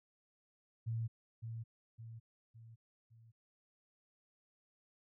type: tone with echo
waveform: sine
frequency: 113.9 Hz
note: A#2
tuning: 40 cents flat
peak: -35 dBFS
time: 0.86-1.08 s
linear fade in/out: 20 ms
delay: 560 ms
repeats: 4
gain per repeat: -6 dB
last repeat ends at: 3.32 s
effects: none